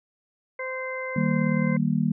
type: harmonic tone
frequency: 518 Hz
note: C5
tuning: 17 cents flat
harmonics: 1 / 2 / 3 / 4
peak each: -32 / -37 / -40 / -33 dBFS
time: 0.59-1.77 s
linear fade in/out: 5 ms
type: chord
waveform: sine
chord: Eb major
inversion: none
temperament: just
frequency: 155.56 / 194.45 / 233.3 Hz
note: Eb3 / G3 / Bb3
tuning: 0 / -14 / +2 cents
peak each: -25 / -25 / -25 dBFS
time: 1.16-2.12 s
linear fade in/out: 5 ms
effects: none